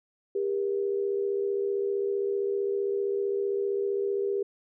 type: tone pair together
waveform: sine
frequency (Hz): 398.3 / 473.7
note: G4 / A#4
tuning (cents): +28 / +28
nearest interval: minor third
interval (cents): 300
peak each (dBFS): -26 / -33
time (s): 0.35-4.43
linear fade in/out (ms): 5
effects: none

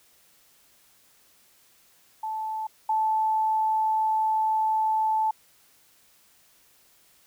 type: tone pair in turn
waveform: sine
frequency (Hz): 874 / 874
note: A5 / A5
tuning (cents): -12 / -12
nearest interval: unison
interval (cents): 0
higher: neither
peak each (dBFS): -28 / -21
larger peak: second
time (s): 2.23-2.67 / 2.89-5.31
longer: second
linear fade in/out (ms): 5
effects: white hiss -60 dBFS RMS until 7.26 s

